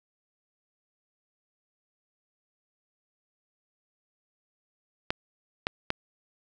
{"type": "clicks", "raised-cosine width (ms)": 0.3, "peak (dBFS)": -10, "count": 3, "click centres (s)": [5.105, 5.669, 5.904], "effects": []}